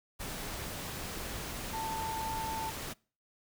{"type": "tone in noise", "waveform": "sine", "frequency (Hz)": 889, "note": "A5", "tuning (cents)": 18, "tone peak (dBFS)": -35, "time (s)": [1.73, 2.71], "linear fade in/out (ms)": 20, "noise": "pink", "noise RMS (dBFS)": -40, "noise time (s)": [0.19, 2.94], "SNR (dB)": 2, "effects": ["noise-tail reverb RT60 0.4 s tail -25 dB re dry"]}